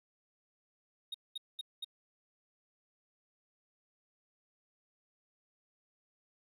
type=tone bursts; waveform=triangle; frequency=3729 Hz; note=A#7; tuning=in tune; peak=-36 dBFS; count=4; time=1.12-1.846 s; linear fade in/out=5 ms; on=24 ms; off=210 ms; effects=none